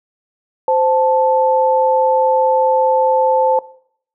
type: tone pair together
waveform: sine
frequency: 520 / 877.6 Hz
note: C5 / A5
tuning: -11 / -5 cents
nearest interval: major sixth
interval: 906 cents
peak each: -14 dBFS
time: 0.68-3.59 s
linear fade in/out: 2 ms
effects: noise-tail reverb RT60 0.6 s tail -19 dB re dry

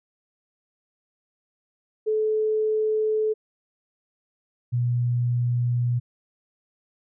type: tone pair in turn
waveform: sine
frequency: 432.7 / 121.42 Hz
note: A4 / B2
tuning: -29 / -29 cents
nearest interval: octave + minor seventh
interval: 2200 cents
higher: first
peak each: -20 dBFS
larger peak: neither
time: 2.06-3.34 / 4.72-6 s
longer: neither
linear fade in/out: 20 ms
effects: none

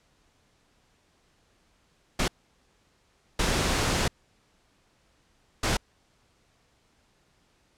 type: noise bursts at uneven times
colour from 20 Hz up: pink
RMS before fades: -25 dBFS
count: 3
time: 2.19-2.28 / 3.39-4.08 / 5.63-5.77 s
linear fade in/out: 5 ms
effects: pink hiss -66 dBFS RMS until 7.77 s + low-pass 8000 Hz 12 dB/octave

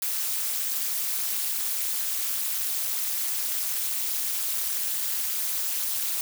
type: noise with amplitude modulation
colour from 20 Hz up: blue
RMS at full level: -24 dBFS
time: 0.02-6.21 s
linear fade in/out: 2 ms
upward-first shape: sine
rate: 219 Hz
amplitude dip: 95%
effects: none

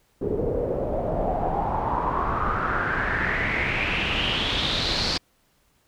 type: noise with low-pass filter sweep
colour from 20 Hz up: pink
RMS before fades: -25 dBFS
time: 0.21-5.18 s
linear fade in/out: 10 ms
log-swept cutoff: 410 to 4700 Hz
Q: 5.7
effects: pink hiss -65 dBFS RMS until 5.87 s

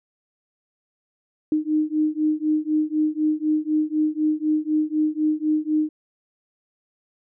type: beating tone pair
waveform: sine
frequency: 305.5 / 309.5 Hz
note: D#4 / D#4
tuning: -32 / -9 cents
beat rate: 4 Hz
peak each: -22 dBFS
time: 1.52-5.89 s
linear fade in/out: 2 ms
effects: none

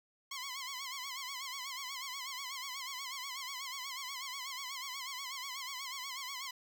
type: tone with vibrato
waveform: 10% pulse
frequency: 1058 Hz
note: C6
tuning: 19 cents sharp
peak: -32 dBFS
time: 0.31-6.51 s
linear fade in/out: 5 ms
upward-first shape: sine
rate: 8.2 Hz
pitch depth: 110 cents each way
effects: 12-bit

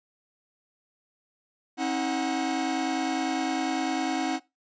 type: tone cluster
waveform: 45% pulse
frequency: 269 / 318.9 / 737 Hz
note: C4 / D#4 / F#5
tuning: +48 / +43 / -7 cents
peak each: -30 dBFS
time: 1.77-4.4 s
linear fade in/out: 50 ms
effects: noise-tail reverb RT60 0.2 s tail -18 dB re dry + resampled to 16000 Hz

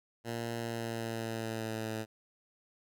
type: tone with pitch glide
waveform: 10% pulse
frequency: 116.54 to 110.51 Hz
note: A#2 to A2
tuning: 0 to +8 cents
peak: -27 dBFS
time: 0.24-2.06 s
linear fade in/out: 50 ms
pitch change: -92 cents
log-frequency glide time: 0.56-1.94 s
effects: none

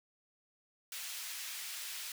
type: high-pass noise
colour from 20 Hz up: pink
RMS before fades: -43 dBFS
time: 0.92-2.12 s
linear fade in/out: 2 ms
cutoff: 2400 Hz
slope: 12 dB/octave
effects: none

